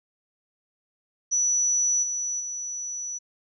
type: tone with level steps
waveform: sine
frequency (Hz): 5920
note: F#8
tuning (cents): 0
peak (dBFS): -20 / -26 / -30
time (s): 1.31-3.19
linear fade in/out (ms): 20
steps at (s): 2.02 / 2.39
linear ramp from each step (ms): 20
effects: none